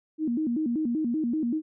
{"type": "tone with vibrato", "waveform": "sine", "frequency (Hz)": 272.1, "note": "C#4", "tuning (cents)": -32, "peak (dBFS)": -24, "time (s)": [0.18, 1.62], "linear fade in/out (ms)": 50, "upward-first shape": "square", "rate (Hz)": 5.2, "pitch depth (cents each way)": 240, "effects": []}